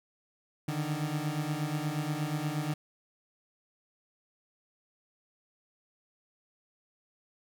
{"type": "beating tone pair", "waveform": "30% pulse", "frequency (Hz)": [146.83, 155.23], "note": ["D3", "D#3"], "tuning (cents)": [0, -4], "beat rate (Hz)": 8.4, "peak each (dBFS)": [-31, -31], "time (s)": [0.68, 2.74], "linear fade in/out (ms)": 5, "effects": []}